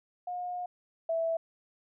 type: tone pair in turn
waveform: sine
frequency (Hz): 717 / 658.2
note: F5 / E5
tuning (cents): +45 / -3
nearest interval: minor second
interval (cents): 148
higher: first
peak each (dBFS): -33 / -27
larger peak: second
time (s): 0.27-0.66 / 1.09-1.37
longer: first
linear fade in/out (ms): 5
effects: none